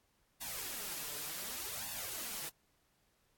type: noise with flanger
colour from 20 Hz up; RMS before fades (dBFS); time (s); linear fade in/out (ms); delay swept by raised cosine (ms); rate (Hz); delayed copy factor
white; -42; 0.4-2.5; 20; 1.1 to 6.9; 0.67; +0.9
effects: pink hiss -75 dBFS RMS until 3.37 s + AAC 64 kbps